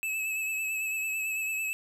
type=tone with vibrato; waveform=square; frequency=2600 Hz; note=E7; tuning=24 cents flat; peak=-30 dBFS; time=0.03-1.73 s; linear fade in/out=0 ms; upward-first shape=sine; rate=9 Hz; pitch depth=29 cents each way; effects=none